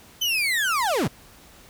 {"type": "linear sweep", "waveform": "35% pulse", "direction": "down", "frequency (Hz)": [3091, 87.31], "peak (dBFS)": -19, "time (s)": [0.21, 1.08], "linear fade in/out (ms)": 10, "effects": ["pink hiss -50 dBFS RMS until 1.69 s"]}